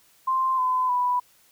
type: tone with pitch steps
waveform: sine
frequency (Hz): 1046.5 / 1016.7 / 987.8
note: C6 / B5 / B5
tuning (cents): 0 / +50 / 0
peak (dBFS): -20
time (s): 0.27-1.2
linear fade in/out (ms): 10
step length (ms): 310
effects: white hiss -59 dBFS RMS until 1.51 s